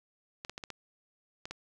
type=clicks; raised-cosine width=0.2 ms; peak=-23 dBFS; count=7; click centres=0.449 / 0.496 / 0.579 / 0.638 / 0.703 / 1.455 / 1.51 s; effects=10-bit